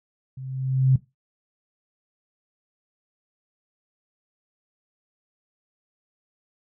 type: tone with level ramp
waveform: sine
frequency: 131.6 Hz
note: C3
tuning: 10 cents sharp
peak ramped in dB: -34 to -12 dBFS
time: 0.37-0.96 s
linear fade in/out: 5 ms
effects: noise-tail reverb RT60 0.2 s tail -17 dB re dry